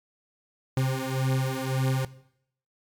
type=beating tone pair; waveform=40% pulse; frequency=130.81 / 132.61 Hz; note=C3 / C3; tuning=0 / +24 cents; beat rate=1.8 Hz; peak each=-26 dBFS; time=0.77-2.05 s; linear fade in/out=2 ms; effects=noise-tail reverb RT60 0.7 s tail -18 dB re dry + MP3 96 kbps